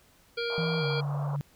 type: harmonic tone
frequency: 470 Hz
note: A#4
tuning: 14 cents sharp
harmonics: 1 / 3 / 5 / 7 / 9 / 10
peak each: -31 / -36 / -38 / -39 / -41 / -41 dBFS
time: 0.37-1.01 s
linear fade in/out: 10 ms
type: band-pass noise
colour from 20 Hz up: white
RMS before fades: -41 dBFS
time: 0.5-1.36 s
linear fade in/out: 0 ms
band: 490 to 1200 Hz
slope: 48 dB/octave
type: tone with pitch glide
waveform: sine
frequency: 164.81 to 143.48 Hz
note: E3 to D3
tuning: 0 to -40 cents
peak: -28 dBFS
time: 0.58-1.41 s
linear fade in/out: 0 ms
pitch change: -240 cents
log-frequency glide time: 0.79-0.85 s
effects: pink hiss -61 dBFS RMS until 1.55 s